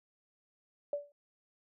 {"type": "tone with exponential decay", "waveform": "sine", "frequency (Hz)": 578, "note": "D5", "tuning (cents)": -28, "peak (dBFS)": -28, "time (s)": [0.93, 1.12], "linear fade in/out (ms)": 2, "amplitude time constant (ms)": 41, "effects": []}